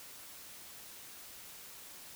silence, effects white hiss -51 dBFS RMS until 2.15 s

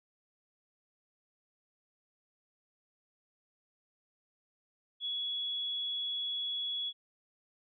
sine tone, 3370 Hz, G#7, 25 cents sharp, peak -33 dBFS, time 5-6.93 s, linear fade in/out 50 ms, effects none

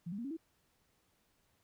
sine tone with pitch steps, 170.4 / 200.3 / 235.5 / 276.8 / 325.4 Hz, F3 / G3 / A#3 / C#4 / E4, -42 / +38 / +18 / -2 / -22 cents, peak -38 dBFS, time 0.06-0.37 s, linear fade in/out 10 ms, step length 62 ms, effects pink hiss -75 dBFS RMS until 1.63 s

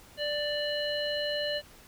harmonic tone, 589 Hz, D5, 5 cents sharp, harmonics 1 / 3 / 5 / 7, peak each -31 / -37 / -35 / -37 dBFS, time 0.17-1.62 s, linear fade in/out 50 ms, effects pink hiss -54 dBFS RMS until 1.87 s

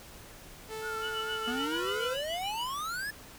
sawtooth tone with pitch glide, 438.8 to 504 Hz, A4 to B4, -5 to +35 cents, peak -33 dBFS, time 0.68-2.18 s, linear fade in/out 50 ms, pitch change +240 cents, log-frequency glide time 1.56-1.89 s
sine tone with vibrato, 1396.9 Hz, F6, in tune, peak -35 dBFS, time 0.81-2.16 s, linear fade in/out 50 ms, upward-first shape triangle, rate 4.5 Hz, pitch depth 73 cents each way
sine tone with tremolo, 2960 Hz, F#7, in tune, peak -34 dBFS, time 1.01-2.74 s, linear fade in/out 50 ms, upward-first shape sine, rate 7 Hz, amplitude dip 90%
square exponential sweep, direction up, 233.1 to 1760 Hz, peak -34 dBFS, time 1.47-3.11 s, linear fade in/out 10 ms
effects pink hiss -50 dBFS RMS until 3.38 s

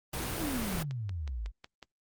pink noise, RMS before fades -35 dBFS, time 0.13-0.83 s, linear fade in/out 5 ms
sine exponential sweep, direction down, 349.2 to 45.74 Hz, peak -33 dBFS, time 0.37-1.52 s, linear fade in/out 50 ms
click train, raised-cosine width 0.2 ms, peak -28 dBFS, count 6, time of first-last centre 0.91-1.827 s, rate 5.45 Hz
effects Opus 32 kbps

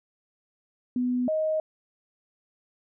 sine tone pair in turn, 248.5 / 626.2 Hz, B3 / D#5, +11 / +11 cents, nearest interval octave + major third, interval 1600 cents, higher second, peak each -23 dBFS, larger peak neither, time 0.96-1.28 / 1.28-1.6 s, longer neither, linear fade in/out 2 ms, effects none

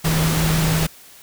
sine tone in noise, 160 Hz, D#3, 49 cents sharp, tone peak -18 dBFS, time 0.04-0.87 s, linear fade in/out 10 ms, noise pink, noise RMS -22 dBFS, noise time 0.04-0.87 s, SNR +1 dB, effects white hiss -45 dBFS RMS until 1.22 s

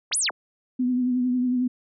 sine linear two-way sweep, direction up then down, 42.98 to 11000 to 42.98 Hz, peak -21 dBFS, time 0.11-0.31 s, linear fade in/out 20 ms, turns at 0.17 s
sine tone with vibrato, 250 Hz, B3, 21 cents sharp, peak -20 dBFS, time 0.79-1.68 s, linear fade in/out 10 ms, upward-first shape triangle, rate 11 Hz, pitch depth 41 cents each way
effects none

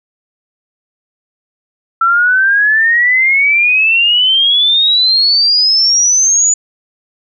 sine exponential sweep, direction up, 1335 to 6980 Hz, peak -7 dBFS, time 2.01-6.54 s, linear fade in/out 5 ms, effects none

